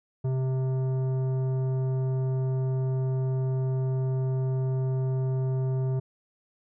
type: tone with tanh clipping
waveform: sine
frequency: 130.81 Hz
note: C3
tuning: in tune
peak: -26 dBFS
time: 0.24-6 s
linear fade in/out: 10 ms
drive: 12 dB
effects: none